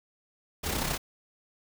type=noise with amplitude modulation; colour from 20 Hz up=pink; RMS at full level=-28 dBFS; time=0.63-0.98 s; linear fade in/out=20 ms; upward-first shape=sine; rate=32.8 Hz; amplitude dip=55%; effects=none